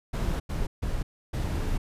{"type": "noise bursts at uneven times", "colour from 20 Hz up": "brown", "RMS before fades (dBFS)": -28, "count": 4, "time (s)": [[0.13, 0.4], [0.49, 0.67], [0.82, 1.03], [1.33, 1.78]], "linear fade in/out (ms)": 10, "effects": ["resampled to 32000 Hz"]}